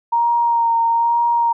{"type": "tone with vibrato", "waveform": "sine", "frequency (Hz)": 932.3, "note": "A#5", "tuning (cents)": 0, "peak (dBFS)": -13, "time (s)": [0.12, 1.53], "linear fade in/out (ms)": 10, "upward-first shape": "sine", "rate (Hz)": 1.1, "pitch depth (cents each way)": 20, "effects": []}